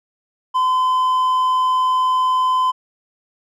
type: tone with hard clipping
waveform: sine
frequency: 1022 Hz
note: C6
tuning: 41 cents flat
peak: -15 dBFS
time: 0.54-2.72 s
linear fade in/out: 20 ms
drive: 3 dB
effects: none